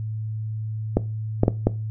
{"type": "clicks", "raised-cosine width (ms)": 2, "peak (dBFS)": -3, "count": 4, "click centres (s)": [0.97, 1.434, 1.481, 1.67], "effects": ["noise-tail reverb RT60 0.3 s tail -18 dB re dry", "added 109 Hz sine -26 dBFS peak until 1.9 s"]}